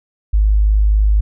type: tone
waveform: sine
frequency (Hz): 51.91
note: G#1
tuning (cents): 0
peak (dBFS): -9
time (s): 0.33-1.21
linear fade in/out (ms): 10
effects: none